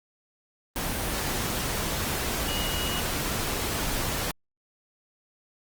sine tone in noise, 2895 Hz, F#7, 38 cents flat, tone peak -33 dBFS, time 2.48-3 s, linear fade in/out 0 ms, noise pink, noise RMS -29 dBFS, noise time 0.76-4.31 s, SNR -7 dB, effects Opus 24 kbps

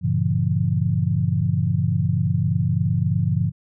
sine chord, G diminished seventh, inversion none, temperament just, 98 / 117.6 / 141.12 / 169.34 Hz, G2 / Bb2 / Db3 / Fb3, 0 / +16 / +31 / +47 cents, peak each -23 / -24 / -23 / -23 dBFS, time 0.01-3.52 s, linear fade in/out 50 ms, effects none

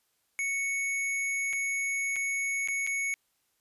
square tone with dropouts, 2217 Hz, C#7, in tune, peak -29 dBFS, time 0.39-3.14 s, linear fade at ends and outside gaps 0 ms, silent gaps 1.529-1.533 / 2.159-2.164 / 2.675-2.685 / 2.866-2.873 s, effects white hiss -74 dBFS RMS until 3.6 s + resampled to 32000 Hz

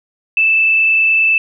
sine tone with frequency modulation, 2637 Hz, E7, in tune, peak -9 dBFS, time 0.37-1.38 s, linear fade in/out 2 ms, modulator 29.7 Hz, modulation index 0.62, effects none

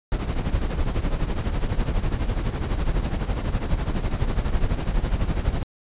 brown noise with tremolo, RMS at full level -20 dBFS, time 0.12-5.63 s, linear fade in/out 0 ms, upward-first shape triangle, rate 12 Hz, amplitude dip 75%, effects resampled to 8000 Hz

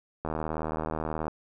click train, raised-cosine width 1 ms, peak -17 dBFS, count 82, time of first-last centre 0.25-1.281 s, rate 78.6 Hz, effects none

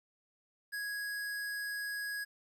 square tone, 1661.2 Hz, G#6, in tune, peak -37 dBFS, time 0.72-2.25 s, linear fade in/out 20 ms, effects 12-bit

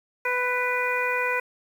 harmonic tone with a mistuned harmonic, 496.6 Hz, B4, 9 cents sharp, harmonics 1 / 2 / 3 / 4 / 5, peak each -29 / -29 / -29 / -29 / -29 dBFS, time 0.25-1.4 s, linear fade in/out 5 ms, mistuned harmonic 5, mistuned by -28 cents, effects 8-bit

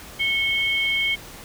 sine tone pair together, 2201 / 3159 Hz, C#7 / G7, -13 / +13 cents, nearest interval tritone, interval 626 cents, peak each -21 / -24 dBFS, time 0.19-1.16 s, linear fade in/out 20 ms, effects pink hiss -41 dBFS RMS until 1.44 s

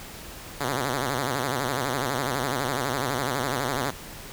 5% pulse tone with vibrato, 131.6 Hz, C3, 10 cents sharp, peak -14 dBFS, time 0.6-3.91 s, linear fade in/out 10 ms, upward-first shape sine, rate 12 Hz, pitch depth 170 cents each way, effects pink hiss -41 dBFS RMS until 4.32 s

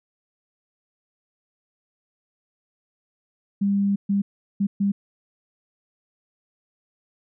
sine tone bursts at uneven times, 199.7 Hz, G3, 32 cents sharp, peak -18 dBFS, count 4, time 3.61-3.96 / 4.09-4.22 / 4.6-4.67 / 4.8-4.92 s, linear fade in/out 10 ms, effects none

